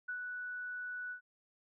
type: tone with ADSR envelope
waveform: sine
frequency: 1480 Hz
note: F#6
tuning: in tune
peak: -36 dBFS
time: 0.08-1.21 s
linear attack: 11 ms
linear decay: 86 ms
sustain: -3 dB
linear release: 99 ms
effects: none